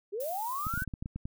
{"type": "linear sweep", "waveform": "sine", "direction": "up", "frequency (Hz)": [375.7, 1568], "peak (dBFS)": -32, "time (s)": [0.12, 0.85], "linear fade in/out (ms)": 20}
{"type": "noise", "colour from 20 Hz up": "violet", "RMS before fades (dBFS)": -42, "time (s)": [0.2, 0.84], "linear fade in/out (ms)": 5}
{"type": "clicks", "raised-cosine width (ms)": 5, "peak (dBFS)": -24, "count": 10, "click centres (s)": [0.668, 0.739, 0.776, 0.821, 0.877, 0.938, 1.025, 1.059, 1.16, 1.255]}
{"effects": []}